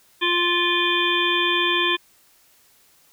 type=harmonic tone; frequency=349.2 Hz; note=F4; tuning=in tune; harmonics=1 / 3 / 5 / 7 / 9 / 10; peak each=-25 / -25 / -25 / -25 / -25 / -25 dBFS; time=0.21-1.97 s; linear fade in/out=20 ms; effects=white hiss -57 dBFS RMS until 3.12 s